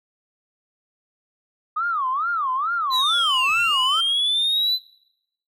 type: tone with vibrato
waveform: sine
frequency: 1200 Hz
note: D6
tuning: 37 cents sharp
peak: -20 dBFS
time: 1.76-4.01 s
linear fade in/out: 10 ms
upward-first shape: sine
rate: 2.3 Hz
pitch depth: 280 cents each way
type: linear two-way sweep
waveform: triangle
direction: down then up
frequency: 4046 to 2577 to 4046 Hz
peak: -16 dBFS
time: 2.9-4.79 s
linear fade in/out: 50 ms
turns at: 3.5 s
effects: noise-tail reverb RT60 0.8 s tail -23 dB re dry + tanh soft clip ceiling -12 dBFS